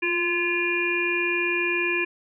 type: harmonic tone with a mistuned harmonic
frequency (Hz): 344.5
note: F4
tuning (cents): -24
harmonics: 1 / 3 / 5 / 7 / 8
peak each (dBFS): -27 / -35 / -30 / -24 / -34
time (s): 0.02-2.05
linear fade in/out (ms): 10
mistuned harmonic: 1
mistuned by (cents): +30
effects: none